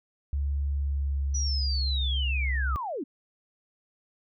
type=tone with pitch glide; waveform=sine; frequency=70.6 to 66.25 Hz; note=C#2 to C2; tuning=+32 to +22 cents; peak=-25 dBFS; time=0.33-2.76 s; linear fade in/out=0 ms; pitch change=-110 cents; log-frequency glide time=0.71-2.63 s
type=linear sweep; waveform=sine; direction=down; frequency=5920 to 233.1 Hz; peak=-30 dBFS; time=1.34-3.04 s; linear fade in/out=10 ms
effects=none